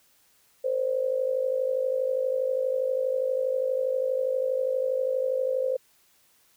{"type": "tone with amplitude modulation", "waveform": "sine", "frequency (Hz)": 520, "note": "C5", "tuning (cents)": -11, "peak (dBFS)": -20, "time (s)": [0.64, 5.77], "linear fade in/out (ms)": 10, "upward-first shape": "sine", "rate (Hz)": 52.4, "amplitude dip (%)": 75, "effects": ["white hiss -63 dBFS RMS until 6.56 s"]}